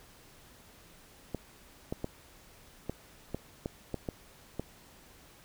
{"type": "clicks", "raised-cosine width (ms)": 2, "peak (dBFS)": -20, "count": 9, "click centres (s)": [1.347, 1.925, 2.044, 2.896, 3.346, 3.659, 3.943, 4.088, 4.596], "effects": ["pink hiss -57 dBFS RMS until 5.44 s"]}